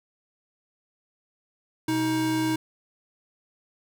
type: tone pair together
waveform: square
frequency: 125.4 / 316 Hz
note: B2 / D#4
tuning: +27 / +27 cents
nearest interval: octave + major third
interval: 1600 cents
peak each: -33 / -24 dBFS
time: 1.88-2.56 s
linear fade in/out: 5 ms
effects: none